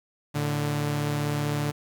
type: tone pair together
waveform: sawtooth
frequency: 111.31 / 146.83 Hz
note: A2 / D3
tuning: +20 / 0 cents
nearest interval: perfect fourth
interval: 480 cents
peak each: -28 / -22 dBFS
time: 0.34-1.72 s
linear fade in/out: 20 ms
effects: 9-bit